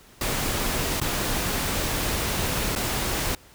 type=noise with dropouts; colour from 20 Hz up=pink; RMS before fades=-26 dBFS; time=0.21-3.35 s; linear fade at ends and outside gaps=2 ms; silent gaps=1.001-1.014 / 2.752-2.76 s; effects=pink hiss -52 dBFS RMS until 3.54 s